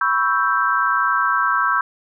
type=chord; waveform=sine; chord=C# half-diminished seventh; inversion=third; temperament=equal; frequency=987.8 / 1108.7 / 1318.5 / 1568 Hz; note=B5 / C#6 / E6 / G6; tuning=0 / 0 / 0 / 0 cents; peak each=-24 / -21 / -20 / -20 dBFS; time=0.01-1.81 s; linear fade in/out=2 ms; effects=none